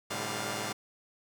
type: tone cluster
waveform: 5% pulse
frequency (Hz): 108.3 / 128.5 / 147 / 196.8 / 705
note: A2 / C3 / D3 / G3 / F5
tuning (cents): -27 / -31 / +2 / +7 / +16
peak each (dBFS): -27 / -32 / -31 / -27 / -27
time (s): 0.1-0.73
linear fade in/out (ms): 10
effects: none